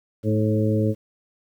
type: harmonic tone with a mistuned harmonic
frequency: 108.2 Hz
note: A2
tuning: 29 cents flat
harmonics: 1 / 2 / 3 / 4 / 5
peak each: -21 / -24 / -26 / -27 / -28 dBFS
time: 0.23-0.95 s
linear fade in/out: 50 ms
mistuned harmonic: 3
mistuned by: -25 cents
effects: 9-bit